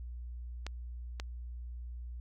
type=clicks; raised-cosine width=0.2 ms; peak=-22 dBFS; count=2; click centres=0.666 / 1.199 s; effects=added 60 Hz sine -40 dBFS peak until 2.2 s